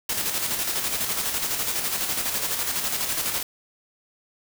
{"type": "noise with tremolo", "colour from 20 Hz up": "white", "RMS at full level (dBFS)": -25, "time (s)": [0.09, 3.43], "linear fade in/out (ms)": 5, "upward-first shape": "square", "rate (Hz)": 12, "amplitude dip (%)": 40, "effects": []}